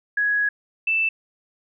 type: tone pair in turn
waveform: sine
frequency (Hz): 1669 / 2649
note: G#6 / E7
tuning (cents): +8 / +8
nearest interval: minor sixth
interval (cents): 800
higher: second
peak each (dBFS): -18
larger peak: neither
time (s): 0.17-0.49 / 0.87-1.09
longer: first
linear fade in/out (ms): 5
effects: none